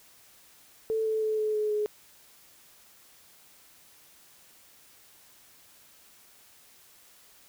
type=tone with pitch steps; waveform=sine; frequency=442.2 / 437.9 / 433.6 / 429.4 / 425.2 / 421 Hz; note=A4 / A4 / A4 / A4 / G#4 / G#4; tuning=+9 / -8 / -25 / -42 / +41 / +24 cents; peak=-25 dBFS; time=0.9-1.86 s; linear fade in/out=0 ms; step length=160 ms; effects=white hiss -57 dBFS RMS until 7.48 s